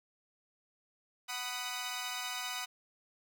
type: chord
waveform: 10% pulse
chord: B major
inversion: second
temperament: equal with one note detuned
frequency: 744.7 / 987.8 / 1244.5 Hz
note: F#5 / B5 / D#6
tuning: +11 / 0 / 0 cents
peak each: -33 dBFS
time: 1.28-2.66 s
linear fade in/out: 20 ms
effects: none